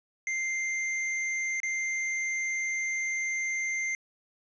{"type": "tone with dropouts", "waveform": "square", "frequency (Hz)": 2093, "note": "C7", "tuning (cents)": 0, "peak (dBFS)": -29, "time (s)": [0.27, 3.95], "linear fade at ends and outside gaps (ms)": 1, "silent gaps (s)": [1.602, 1.632], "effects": ["resampled to 16000 Hz", "10-bit"]}